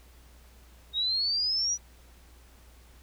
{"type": "exponential sweep", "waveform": "sine", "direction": "up", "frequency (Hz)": [3729, 5920], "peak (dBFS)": -25, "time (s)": [0.93, 1.78], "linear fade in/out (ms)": 50, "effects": ["added 60 Hz sine -53 dBFS peak until 3.02 s", "pink hiss -59 dBFS RMS until 3.02 s"]}